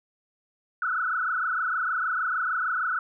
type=tone with frequency modulation; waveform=sine; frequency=1396.9 Hz; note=F6; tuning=in tune; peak=-24 dBFS; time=0.82-2.99 s; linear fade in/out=2 ms; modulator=26.5 Hz; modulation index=4.3; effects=none